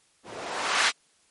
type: noise with low-pass filter sweep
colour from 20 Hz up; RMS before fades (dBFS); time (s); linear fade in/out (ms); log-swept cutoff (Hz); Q
violet; -27; 0.23-0.92; 50; 310 to 2100; 0.93
effects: white hiss -64 dBFS RMS until 1.3 s + MP3 48 kbps